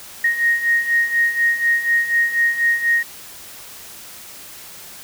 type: beating tone pair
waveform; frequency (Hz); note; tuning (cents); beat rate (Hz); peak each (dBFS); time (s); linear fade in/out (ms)
sine; 1864.7 / 1868.8; A#6 / A#6; 0 / +4; 4.1; -21 / -16; 0.24-3.03; 5
effects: white hiss -38 dBFS RMS until 5.03 s